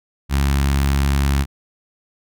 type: tone with notch filter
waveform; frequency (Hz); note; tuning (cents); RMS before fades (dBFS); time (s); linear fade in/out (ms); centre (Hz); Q
sawtooth; 69.3; C#2; 0; -17; 0.29-1.46; 50; 500; 0.8
effects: none